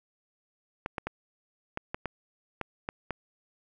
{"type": "clicks", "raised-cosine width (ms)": 0.5, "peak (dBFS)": -17, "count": 9, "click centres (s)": [0.861, 0.982, 1.07, 1.774, 1.945, 2.057, 2.613, 2.889, 3.107], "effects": []}